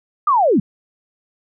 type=linear sweep; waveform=sine; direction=down; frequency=1244.5 to 160 Hz; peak=-11 dBFS; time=0.27-0.6 s; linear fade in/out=5 ms; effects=none